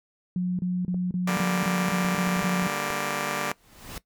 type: tone bursts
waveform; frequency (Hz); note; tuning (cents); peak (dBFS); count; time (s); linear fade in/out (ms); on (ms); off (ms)
sine; 180.5; F#3; -43; -23; 9; 0.36-2.67; 2; 230; 30
type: clicks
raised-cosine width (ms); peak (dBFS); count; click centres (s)
2; -25; 7; 0.944 / 2.049 / 2.274 / 2.368 / 2.425 / 2.623 / 2.905
type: chord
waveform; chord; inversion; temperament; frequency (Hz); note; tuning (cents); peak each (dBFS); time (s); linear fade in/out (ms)
5% pulse; G minor; second; just; 147 / 196 / 235.2; D3 / G3 / Bb3; +2 / 0 / +16; -21; 1.27-3.52; 5
type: noise with exponential growth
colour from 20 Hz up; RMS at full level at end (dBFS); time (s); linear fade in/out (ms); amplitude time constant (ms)
pink; -35; 3.42-3.98; 2; 120
effects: noise-tail reverb RT60 0.1 s tail -18 dB re dry